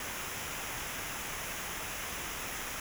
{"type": "noise with comb filter", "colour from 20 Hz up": "pink", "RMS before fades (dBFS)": -39, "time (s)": [0, 2.8], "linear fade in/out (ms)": 2, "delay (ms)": 0.23, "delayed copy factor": -0.6, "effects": []}